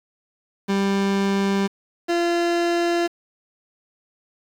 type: tone pair in turn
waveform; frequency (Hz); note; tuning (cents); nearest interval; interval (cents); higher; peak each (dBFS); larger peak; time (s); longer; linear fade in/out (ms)
30% pulse; 197.1 / 343.3; G3 / F4; +10 / -30; minor seventh; 960; second; -16; neither; 0.68-1.68 / 2.08-3.08; neither; 20
effects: low-pass 6000 Hz 12 dB/octave + 7-bit